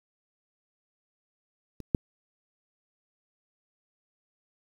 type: clicks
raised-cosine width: 3 ms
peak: -27 / -9 dBFS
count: 2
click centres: 1.803 / 1.948 s
effects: 8-bit